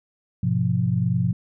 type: chord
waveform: sine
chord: F diminished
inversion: first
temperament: equal with one note detuned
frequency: 103.83 / 125.7 / 174.61 Hz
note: Ab2 / Cb3 / F3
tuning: 0 / +31 / 0 cents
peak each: -25 / -22 / -23 dBFS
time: 0.43-1.33 s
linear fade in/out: 5 ms
effects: none